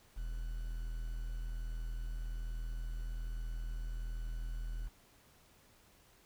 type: tone with quantisation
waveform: triangle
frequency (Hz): 40.61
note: E1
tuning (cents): -25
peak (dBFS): -35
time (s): 0.16-4.89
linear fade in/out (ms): 20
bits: 10
effects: pink hiss -65 dBFS RMS until 6.25 s